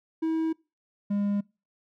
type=tone pair in turn; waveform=triangle; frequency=322.1 / 202.9 Hz; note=E4 / G#3; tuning=-40 / -40 cents; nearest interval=minor sixth; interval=800 cents; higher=first; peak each=-22 dBFS; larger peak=neither; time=0.22-0.53 / 1.1-1.41 s; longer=neither; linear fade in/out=10 ms; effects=noise-tail reverb RT60 0.3 s tail -25 dB re dry